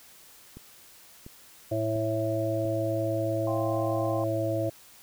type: click train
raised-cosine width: 3 ms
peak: -30 dBFS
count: 4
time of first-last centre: 0.57-2.653 s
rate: 1.44 Hz
type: harmonic tone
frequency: 110 Hz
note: A2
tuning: in tune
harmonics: 1 / 3 / 5 / 6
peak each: -31 / -31 / -31 / -31 dBFS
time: 1.71-4.7 s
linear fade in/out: 10 ms
type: chord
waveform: sine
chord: F suspended second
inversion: none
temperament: just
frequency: 698.5 / 785.8 / 1047.7 Hz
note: F5 / G5 / C6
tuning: 0 / +4 / +2 cents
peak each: -37 dBFS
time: 3.47-4.24 s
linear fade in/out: 2 ms
effects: white hiss -53 dBFS RMS until 5.02 s